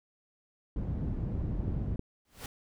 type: low-pass noise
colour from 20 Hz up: white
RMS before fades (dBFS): -33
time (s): 0.76-1.96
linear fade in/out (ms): 2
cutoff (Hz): 130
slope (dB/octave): 12
type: clicks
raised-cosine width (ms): 3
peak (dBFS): -23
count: 2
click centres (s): 1.681 / 1.994
type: noise with exponential growth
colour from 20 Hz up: pink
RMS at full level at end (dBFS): -38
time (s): 2.25-2.46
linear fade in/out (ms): 2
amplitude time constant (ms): 45
effects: none